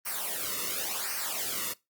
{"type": "noise with flanger", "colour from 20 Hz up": "white", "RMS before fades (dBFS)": -33, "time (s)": [0.05, 1.74], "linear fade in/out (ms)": 20, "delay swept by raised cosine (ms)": [0.27, 1.27], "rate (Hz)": 0.92, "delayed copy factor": -0.8, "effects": ["noise-tail reverb RT60 0.2 s tail -20 dB re dry", "Opus 32 kbps"]}